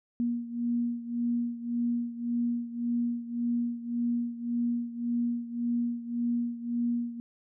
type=beating tone pair; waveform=sine; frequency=237.3 / 239.1 Hz; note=A#3 / A#3; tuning=+31 / +44 cents; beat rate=1.8 Hz; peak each=-29 / -33 dBFS; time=0.2-7.2 s; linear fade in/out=0 ms; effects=none